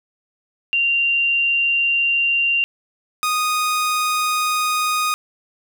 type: tone pair in turn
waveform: sine / sawtooth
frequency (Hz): 2773 / 1240.2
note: F7 / D#6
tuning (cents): -13 / -6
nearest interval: octave + major second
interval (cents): 1393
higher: first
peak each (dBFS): -15 / -14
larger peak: second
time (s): 0.73-2.64 / 3.23-5.14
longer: neither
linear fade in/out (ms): 0
effects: none